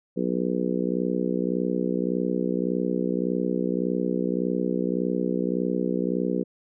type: harmonic tone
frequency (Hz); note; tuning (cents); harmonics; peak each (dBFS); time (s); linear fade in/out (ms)
61.74; B1; 0; 3 / 4 / 5 / 6 / 7 / 8; -28 / -29 / -30 / -31 / -31 / -32; 0.16-6.44; 20
effects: none